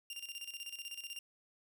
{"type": "tone with tremolo", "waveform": "sawtooth", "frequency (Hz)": 2792, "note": "F7", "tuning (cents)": -1, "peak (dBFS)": -38, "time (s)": [0.1, 1.19], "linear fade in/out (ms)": 2, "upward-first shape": "square", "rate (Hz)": 16, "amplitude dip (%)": 70, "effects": []}